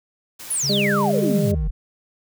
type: noise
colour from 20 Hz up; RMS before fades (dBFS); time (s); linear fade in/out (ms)
white; -37; 0.39-1.52; 10
type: exponential sweep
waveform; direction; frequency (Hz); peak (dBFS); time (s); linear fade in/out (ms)
sine; down; 11580 to 38.26; -20; 0.5-1.71; 10
type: tone with pitch glide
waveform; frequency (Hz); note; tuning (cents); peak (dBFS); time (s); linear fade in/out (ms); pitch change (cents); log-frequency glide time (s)
triangle; 139.4 to 154.67; C#3 to D#3; +10 to -10; -24; 0.63-1.68; 10; +180; 0.75-1.51
type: harmonic tone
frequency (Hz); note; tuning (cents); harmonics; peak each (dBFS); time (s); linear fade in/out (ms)
202.3; G#3; -45; 1 / 2 / 3; -21 / -24 / -26; 0.69-1.55; 10
effects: none